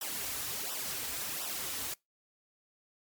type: noise with flanger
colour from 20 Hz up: white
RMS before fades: -37 dBFS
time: 0.01-1.94 s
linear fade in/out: 5 ms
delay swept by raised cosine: 0.45 to 5.65 ms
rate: 1.4 Hz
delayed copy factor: -0.8
effects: noise-tail reverb RT60 0.2 s tail -26 dB re dry + MP3 96 kbps